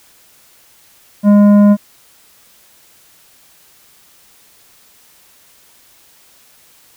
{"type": "tone with tanh clipping", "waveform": "triangle", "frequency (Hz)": 205.1, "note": "G#3", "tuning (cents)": -21, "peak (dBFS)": -6, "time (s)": [1.23, 1.77], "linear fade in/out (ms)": 50, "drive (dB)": 14, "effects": ["white hiss -48 dBFS RMS until 6.96 s"]}